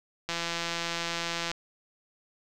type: click train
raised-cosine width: 0.2 ms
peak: -14 dBFS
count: 208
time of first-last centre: 0.29-1.515 s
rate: 169 Hz
effects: none